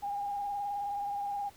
sine tone with vibrato, 810 Hz, G#5, 43 cents flat, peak -32 dBFS, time 0.02-1.5 s, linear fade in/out 20 ms, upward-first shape sine, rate 19 Hz, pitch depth 28 cents each way, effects pink hiss -58 dBFS RMS until 1.56 s

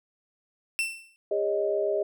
40% pulse tone with exponential decay, 2686 Hz, E7, 32 cents sharp, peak -21 dBFS, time 0.79-1.16 s, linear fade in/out 0 ms, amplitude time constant 79 ms
sine chord, Ab suspended fourth, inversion none, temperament equal with one note detuned, 405.1 / 554.4 / 622.3 Hz, Ab4 / Db5 / Eb5, -43 / 0 / 0 cents, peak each -27 / -32 / -27 dBFS, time 1.31-2.03 s, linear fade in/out 5 ms
effects none

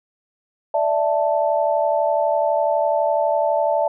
sine chord, D suspended second, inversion none, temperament equal, 587.3 / 659.3 / 880 Hz, D5 / E5 / A5, 0 / 0 / 0 cents, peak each -20 / -20 / -22 dBFS, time 0.74-3.88 s, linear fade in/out 5 ms, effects none

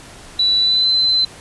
sine tone with pitch glide, 3951 to 4055 Hz, B7 to B7, 0 to +45 cents, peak -12 dBFS, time 0.39-1.25 s, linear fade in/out 5 ms, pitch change +45 cents, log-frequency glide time 0.59-0.89 s, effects pink hiss -39 dBFS RMS until 1.4 s + resampled to 24000 Hz

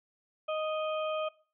harmonic tone with a mistuned harmonic, 622.3 Hz, D#5, in tune, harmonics 1 / 2 / 4 / 5, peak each -31 / -37 / -43 / -45 dBFS, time 0.48-1.29 s, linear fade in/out 10 ms, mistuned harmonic 5, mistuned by +18 cents, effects noise-tail reverb RT60 0.4 s tail -21 dB re dry

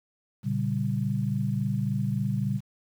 sine chord, G diminished, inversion first, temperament just, 117.6 / 141.12 / 196 Hz, Bb2 / Db3 / G3, +16 / +31 / 0 cents, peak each -29 dBFS, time 0.43-2.61 s, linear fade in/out 50 ms, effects 9-bit

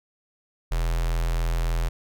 square tone with notch filter, 41.74 Hz, E1, 22 cents sharp, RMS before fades -24 dBFS, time 0.71-1.89 s, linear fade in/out 10 ms, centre 250 Hz, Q 0.88, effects none

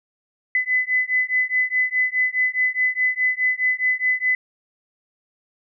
sine beating tone pair, 2009 / 2013.8 Hz, B6 / B6, +29 / +33 cents, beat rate 4.8 Hz, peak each -21 dBFS, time 0.55-4.35 s, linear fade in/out 2 ms, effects none

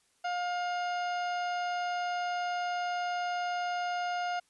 harmonic tone, 710 Hz, F5, 28 cents sharp, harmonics 1 / 2 / 3 / 4 / 5 / 6 / 7 / 9, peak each -31 / -38 / -46 / -45 / -55 / -54 / -51 / -55 dBFS, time 0.24-4.4 s, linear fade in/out 10 ms, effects white hiss -70 dBFS RMS until 4.49 s + resampled to 24000 Hz

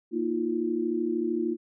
sine chord, Bb suspended fourth, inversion none, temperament equal with one note detuned, 233.1 / 316 / 349.2 Hz, Bb3 / Eb4 / F4, 0 / +27 / 0 cents, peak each -31 / -30 / -28 dBFS, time 0.11-1.57 s, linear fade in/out 50 ms, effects none

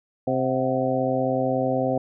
harmonic tone with a mistuned harmonic, 130.81 Hz, C3, in tune, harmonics 1 / 2 / 3 / 4 / 5 / 6, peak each -30 / -26 / -31 / -25 / -28 / -29 dBFS, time 0.27-1.98 s, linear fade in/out 5 ms, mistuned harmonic 6, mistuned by -78 cents, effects none

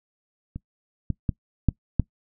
clicks, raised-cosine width 5 ms, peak -21 / -13 / -10 / -6 / -6 dBFS, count 5, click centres 0.56 / 1.103 / 1.292 / 1.687 / 1.997 s, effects noise-tail reverb RT60 0.1 s tail -22 dB re dry

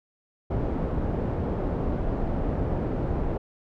pink low-pass noise, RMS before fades -27 dBFS, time 0.5-3.38 s, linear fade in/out 10 ms, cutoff 600 Hz, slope 12 dB/octave, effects none

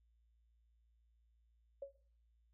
sine tone with exponential decay, 554.4 Hz, C#5, in tune, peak -39 dBFS, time 1.82-1.95 s, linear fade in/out 5 ms, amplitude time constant 27 ms, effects noise-tail reverb RT60 0.5 s tail -17 dB re dry + added 57 Hz sine -70 dBFS peak until 2.53 s

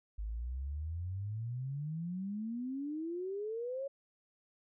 sine exponential sweep, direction up, 50.7 to 560 Hz, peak -36 dBFS, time 0.18-3.88 s, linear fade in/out 10 ms, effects none

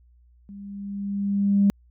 sine tone with level ramp, 200.2 Hz, G3, 37 cents sharp, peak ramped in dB -38 to -13 dBFS, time 0.49-1.7 s, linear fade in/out 0 ms, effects tanh soft clip ceiling -9 dBFS + added 60 Hz sine -53 dBFS peak until 1.9 s

